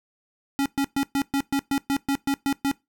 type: tone bursts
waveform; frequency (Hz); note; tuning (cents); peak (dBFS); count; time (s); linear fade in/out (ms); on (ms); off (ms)
square; 277.2; C#4; 0; -21; 12; 0.59-2.714; 0; 67; 120
effects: noise-tail reverb RT60 0.2 s tail -21 dB re dry